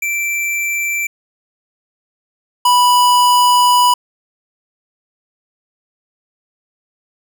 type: tone pair in turn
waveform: square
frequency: 2341 / 984.3 Hz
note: D7 / B5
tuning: -6 / -6 cents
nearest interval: octave + minor third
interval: 1500 cents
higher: first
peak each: -17 / -9 dBFS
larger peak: second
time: 0.02-1.07 / 2.65-3.94 s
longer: second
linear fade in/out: 5 ms
effects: none

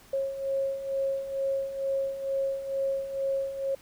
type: beating tone pair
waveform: sine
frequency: 542 / 544.2 Hz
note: C#5 / C#5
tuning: -39 / -32 cents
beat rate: 2.2 Hz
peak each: -34 / -28 dBFS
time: 0.13-3.75 s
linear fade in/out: 5 ms
effects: pink hiss -55 dBFS RMS until 3.81 s

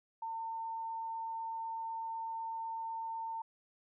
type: tone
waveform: sine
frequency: 904 Hz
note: A5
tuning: 47 cents sharp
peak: -37 dBFS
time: 0.22-3.42 s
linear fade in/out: 5 ms
effects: none

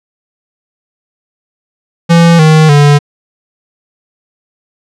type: tone with pitch steps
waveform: square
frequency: 168.7 / 156.5 / 145.18 Hz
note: E3 / D#3 / D3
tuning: +40 / +10 / -20 cents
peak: -3 dBFS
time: 2.09-2.99 s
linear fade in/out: 20 ms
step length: 300 ms
effects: low-pass 7000 Hz 12 dB/octave

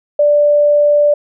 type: tone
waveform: sine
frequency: 587.3 Hz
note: D5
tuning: in tune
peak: -7 dBFS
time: 0.19-1.14 s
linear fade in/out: 5 ms
effects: none

